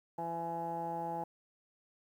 15% pulse tone with low-pass filter, 167.9 Hz, E3, 32 cents sharp, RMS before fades -38 dBFS, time 0.18-1.24 s, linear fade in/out 5 ms, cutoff 860 Hz, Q 9.4, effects 11-bit

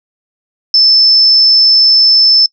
sine tone, 5274 Hz, E8, in tune, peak -4 dBFS, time 0.74-2.46 s, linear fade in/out 2 ms, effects noise-tail reverb RT60 0.1 s tail -25 dB re dry

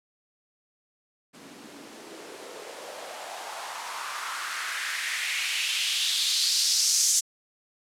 blue noise with band-pass filter sweep, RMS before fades -29 dBFS, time 1.33-7.21 s, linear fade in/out 20 ms, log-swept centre 220 to 6600 Hz, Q 2.8, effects low-pass 11000 Hz 12 dB/octave

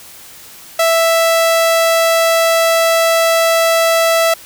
sawtooth tone, 660 Hz, E5, 2 cents sharp, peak -6 dBFS, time 0.79-4.34 s, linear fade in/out 5 ms, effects white hiss -37 dBFS RMS until 4.45 s

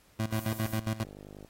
25% pulse tone with tremolo, 110 Hz, A2, in tune, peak -24 dBFS, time 0.19-1.04 s, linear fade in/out 10 ms, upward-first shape square, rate 7.4 Hz, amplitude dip 80%
violet noise, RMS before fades -44 dBFS, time 0.3-0.81 s, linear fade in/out 50 ms
click train, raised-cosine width 2 ms, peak -33 dBFS, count 22, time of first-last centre 1.03-1.447 s, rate 50.3 Hz
effects pink hiss -63 dBFS RMS until 1.49 s + AAC 48 kbps

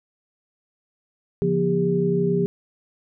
sine tone cluster, 142.5 / 173.9 / 240.7 / 401.7 Hz, C#3 / F3 / B3 / G4, +48 / -7 / -44 / +42 cents, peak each -28 / -22 / -29 / -21 dBFS, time 1.42-2.46 s, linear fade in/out 0 ms, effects none

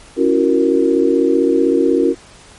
sine chord, F# dominant seventh, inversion second, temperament equal with one note detuned, 277.2 / 334.2 / 370 / 466.2 Hz, C#4 / E4 / F#4 / A#4, 0 / +24 / 0 / 0 cents, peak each -16 dBFS, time 0.16-2.15 s, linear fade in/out 50 ms, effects pink hiss -42 dBFS RMS until 2.58 s + MP3 48 kbps

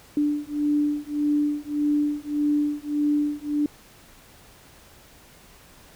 sine beating tone pair, 293.7 / 295.4 Hz, D4 / D4, 0 / +10 cents, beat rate 1.7 Hz, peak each -24 dBFS, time 0.17-3.66 s, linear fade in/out 2 ms, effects pink hiss -51 dBFS RMS until 5.95 s

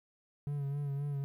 triangle tone with vibrato, 141.9 Hz, C#3, 41 cents sharp, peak -31 dBFS, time 0.47-1.24 s, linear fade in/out 0 ms, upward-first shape sine, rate 3.8 Hz, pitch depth 41 cents each way, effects 12-bit

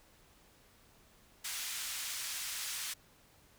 white band-pass noise, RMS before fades -40 dBFS, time 1.44-2.94 s, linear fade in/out 10 ms, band 1500 to 10000 Hz, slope 12 dB/octave, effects pink hiss -64 dBFS RMS until 3.58 s

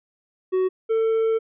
triangle tone pair in turn, 373.1 / 447.4 Hz, F#4 / A4, +14 / +29 cents, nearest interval minor third, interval 315 cents, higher second, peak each -16 dBFS, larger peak neither, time 0.52-0.69 / 0.89-1.39 s, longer second, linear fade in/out 20 ms, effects resampled to 8000 Hz

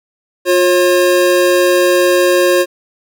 square tone pair together, 355.8 / 542.5 Hz, F4 / C#5, +32 / -37 cents, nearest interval perfect fifth, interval 731 cents, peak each -12 dBFS, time 0.45-2.66 s, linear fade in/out 50 ms, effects none

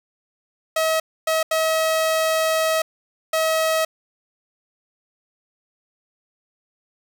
sawtooth tone bursts at uneven times, 640 Hz, D#5, 49 cents sharp, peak -14 dBFS, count 4, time 0.76-1 / 1.27-1.43 / 1.51-2.82 / 3.33-3.85 s, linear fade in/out 5 ms, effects none

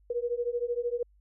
sine beating tone pair, 473.8 / 486.8 Hz, A#4 / B4, +28 / -25 cents, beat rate 13 Hz, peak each -31 dBFS, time 0.1-1.03 s, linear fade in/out 5 ms, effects added 50 Hz sine -59 dBFS peak until 1.2 s

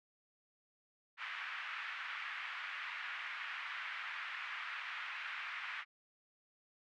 white band-pass noise, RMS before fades -44 dBFS, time 1.17-5.85 s, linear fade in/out 50 ms, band 1200 to 2400 Hz, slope 24 dB/octave, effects none

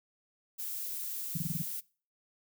violet noise, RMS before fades -38 dBFS, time 0.58-1.81 s, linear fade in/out 20 ms
sine tone bursts, 164.81 Hz, E3, in tune, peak -30 dBFS, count 6, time 1.35-1.62 s, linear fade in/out 5 ms, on 25 ms, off 24 ms
effects noise-tail reverb RT60 0.4 s tail -23 dB re dry

